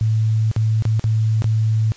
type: tone with dropouts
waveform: sine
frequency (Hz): 110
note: A2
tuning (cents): 0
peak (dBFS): -14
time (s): 0.01-1.92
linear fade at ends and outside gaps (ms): 0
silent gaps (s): 0.514-0.563 / 0.823-0.853 / 0.995-1.041 / 1.421-1.443
effects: white hiss -44 dBFS RMS until 1.96 s + resampled to 16000 Hz